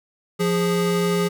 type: tone pair together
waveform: square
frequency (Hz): 174.75 / 411.8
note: F3 / G#4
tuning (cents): +1 / -15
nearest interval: octave + minor third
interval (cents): 1484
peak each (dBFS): -22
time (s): 0.39-1.29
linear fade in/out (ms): 20
effects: none